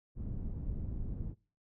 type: low-pass noise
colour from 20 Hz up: pink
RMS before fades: -38 dBFS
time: 0.15-1.35 s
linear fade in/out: 50 ms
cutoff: 160 Hz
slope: 12 dB/octave
effects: noise-tail reverb RT60 0.4 s tail -24 dB re dry